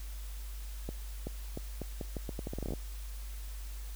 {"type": "accelerating click train", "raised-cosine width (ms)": 2, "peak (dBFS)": -24, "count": 17, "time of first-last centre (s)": [0.89, 2.737], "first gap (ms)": 380, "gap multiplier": 0.8, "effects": ["added 50 Hz sine -39 dBFS peak until 3.95 s", "white hiss -53 dBFS RMS until 3.95 s"]}